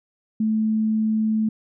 sine tone, 218.2 Hz, A3, 14 cents flat, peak -18 dBFS, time 0.4-1.49 s, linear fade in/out 5 ms, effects none

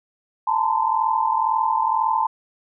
sine tone cluster, 871 / 913 / 1026 Hz, A5 / A#5 / C6, -18 / -36 / -34 cents, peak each -22 dBFS, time 0.47-2.27 s, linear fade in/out 5 ms, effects none

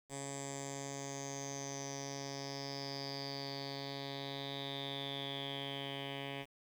10% pulse tone with low-pass filter sweep, 138.59 Hz, C#3, in tune, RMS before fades -43 dBFS, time 0.09-6.46 s, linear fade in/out 50 ms, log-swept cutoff 8000 to 2800 Hz, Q 9.8, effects 10-bit

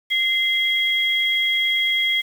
sine tone pair together, 2073 / 3291 Hz, C7 / G#7, -17 / -16 cents, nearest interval minor sixth, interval 801 cents, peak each -20 / -20 dBFS, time 0.1-2.22 s, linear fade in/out 20 ms, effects 7-bit

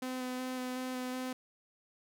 sawtooth tone with vibrato, 254.5 Hz, C4, 48 cents flat, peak -32 dBFS, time 0.02-1.33 s, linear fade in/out 5 ms, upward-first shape square, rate 2.7 Hz, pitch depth 11 cents each way, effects none

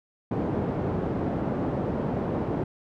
pink band-pass noise, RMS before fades -28 dBFS, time 0.31-2.64 s, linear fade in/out 5 ms, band 120 to 590 Hz, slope 12 dB/octave, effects none

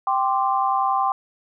sine chord, G suspended fourth, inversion none, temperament just, 784 / 1045.3 / 1176 Hz, G5 / C6 / D6, 0 / -2 / +2 cents, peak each -21 / -22 / -25 dBFS, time 0.07-1.12 s, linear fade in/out 2 ms, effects none

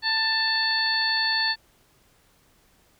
harmonic tone, 887 Hz, A5, 14 cents sharp, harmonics 1 / 2 / 3 / 4 / 5, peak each -31 / -25 / -36 / -33 / -24 dBFS, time 0.02-1.56 s, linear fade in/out 50 ms, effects pink hiss -61 dBFS RMS until 2.99 s

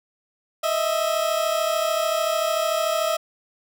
30% pulse tone pair together, 625.8 / 659.3 Hz, D#5 / E5, +10 / 0 cents, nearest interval minor second, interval 90 cents, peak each -21 dBFS, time 0.63-3.17 s, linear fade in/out 10 ms, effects none

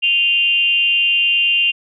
sine tone with frequency modulation, 2789 Hz, F7, 3 cents flat, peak -12 dBFS, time 0.02-1.72 s, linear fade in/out 20 ms, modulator 307 Hz, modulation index 0.54, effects none

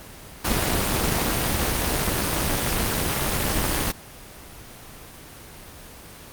pink noise with amplitude modulation, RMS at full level -19 dBFS, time 0.44-3.92 s, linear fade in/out 10 ms, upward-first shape sine, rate 274 Hz, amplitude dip 80%, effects pink hiss -42 dBFS RMS until 6.32 s + Opus 24 kbps

